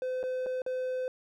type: tone with dropouts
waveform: triangle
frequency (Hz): 511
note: C5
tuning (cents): -41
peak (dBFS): -28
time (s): 0.02-1.08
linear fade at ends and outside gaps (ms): 1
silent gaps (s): 0.23-0.237 / 0.462-0.466 / 0.619-0.663
effects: none